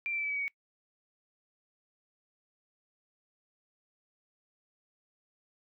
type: tone with pitch steps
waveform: sine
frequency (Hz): 2366 / 2344 / 2323 / 2301 / 2280 / 2259 / 2238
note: D7 / D7 / D7 / D7 / C#7 / C#7 / C#7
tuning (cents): +12 / -4 / -20 / -36 / +48 / +32 / +16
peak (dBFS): -31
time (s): 0.06-0.48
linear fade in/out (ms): 0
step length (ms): 60
effects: noise-tail reverb RT60 0.1 s tail -22 dB re dry